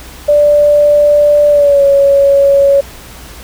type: tone with pitch glide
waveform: sine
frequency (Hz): 587.3 to 557.9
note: D5 to C#5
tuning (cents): 0 to +11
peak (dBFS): -4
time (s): 0.28-2.81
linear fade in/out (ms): 10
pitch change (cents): -89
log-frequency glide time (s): 1.5-1.83
effects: added 60 Hz sine -34 dBFS peak until 3.43 s + pink hiss -33 dBFS RMS until 3.43 s